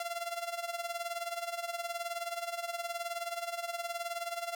sawtooth tone with tremolo, 686 Hz, F5, 31 cents flat, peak -29 dBFS, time 0-4.55 s, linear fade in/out 2 ms, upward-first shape sine, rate 19 Hz, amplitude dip 75%, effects 10-bit

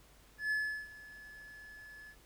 triangle tone with ADSR envelope, 1718 Hz, A6, 42 cents flat, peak -28 dBFS, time 0.38-2.16 s, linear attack 130 ms, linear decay 360 ms, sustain -20 dB, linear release 67 ms, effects added 50 Hz sine -63 dBFS peak until 2.25 s + pink hiss -63 dBFS RMS until 2.25 s

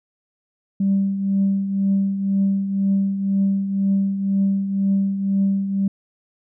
sine tone with tremolo, 196 Hz, G3, in tune, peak -13 dBFS, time 0.8-5.88 s, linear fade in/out 5 ms, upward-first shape triangle, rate 2 Hz, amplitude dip 65%, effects tanh soft clip ceiling -11 dBFS

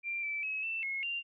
sine tone with pitch steps, 2371 / 2321 / 2565 / 2668 / 2169 / 2781 Hz, D7 / D7 / E7 / E7 / C#7 / F7, +16 / -21 / -48 / +20 / -38 / -8 cents, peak -33 dBFS, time 0.03-1.23 s, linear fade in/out 50 ms, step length 200 ms, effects none

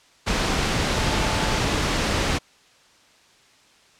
sine tone in noise, 875 Hz, A5, 10 cents flat, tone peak -33 dBFS, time 0.94-1.58 s, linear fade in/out 20 ms, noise pink, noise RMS -22 dBFS, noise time 0.26-2.39 s, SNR -14 dB, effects white hiss -55 dBFS RMS until 3.99 s + low-pass 6000 Hz 12 dB/octave

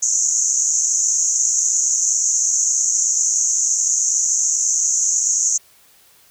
pink band-pass noise, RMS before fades -18 dBFS, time 0.02-5.58 s, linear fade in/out 10 ms, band 6200 to 7100 Hz, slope 96 dB/octave, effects white hiss -52 dBFS RMS until 6.3 s

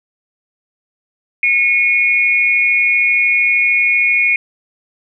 sine tone pair together, 2181 / 2448 Hz, C#7 / D#7, -29 / -29 cents, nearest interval major second, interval 200 cents, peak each -13 dBFS, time 1.43-4.36 s, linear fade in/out 2 ms, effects none

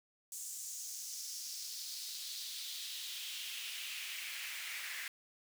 pink noise with high-pass filter sweep, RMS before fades -44 dBFS, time 0.32-5.08 s, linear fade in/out 2 ms, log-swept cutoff 7400 to 1900 Hz, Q 2.7, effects none

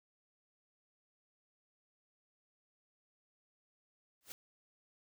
white noise with exponential growth, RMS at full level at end -43 dBFS, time 4.21-4.32 s, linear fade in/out 0 ms, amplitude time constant 22 ms, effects none

